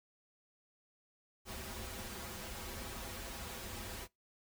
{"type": "noise with comb filter", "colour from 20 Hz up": "pink", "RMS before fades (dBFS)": -45, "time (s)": [1.45, 4.08], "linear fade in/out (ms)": 50, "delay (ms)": 6.7, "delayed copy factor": -0.95, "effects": ["noise-tail reverb RT60 0.2 s tail -24 dB re dry"]}